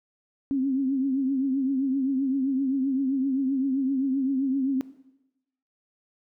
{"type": "tone with vibrato", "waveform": "sine", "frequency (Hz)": 268.3, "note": "C4", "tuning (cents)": 44, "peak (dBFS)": -22, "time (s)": [0.51, 4.81], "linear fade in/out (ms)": 0, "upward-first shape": "triangle", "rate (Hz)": 7.7, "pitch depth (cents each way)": 90, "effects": ["noise-tail reverb RT60 0.9 s tail -17 dB re dry"]}